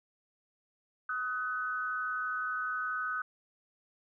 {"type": "tone pair together", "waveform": "sine", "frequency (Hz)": [1263, 1502], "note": ["D#6", "F#6"], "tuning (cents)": [26, 26], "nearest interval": "minor third", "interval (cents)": 300, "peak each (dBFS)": [-35, -34], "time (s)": [1.09, 3.22], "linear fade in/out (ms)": 5, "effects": []}